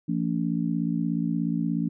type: harmonic tone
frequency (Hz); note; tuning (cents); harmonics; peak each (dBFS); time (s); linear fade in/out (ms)
56.8; A#1; -44; 3 / 4 / 5; -27 / -28 / -29; 0.08-1.89; 10
effects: none